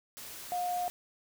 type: tone in noise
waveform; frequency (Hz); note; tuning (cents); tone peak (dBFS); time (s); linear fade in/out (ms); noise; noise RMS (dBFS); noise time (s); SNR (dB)
sine; 714; F5; +38; -30; 0.52-0.88; 0; white; -45; 0.17-0.9; +12
effects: none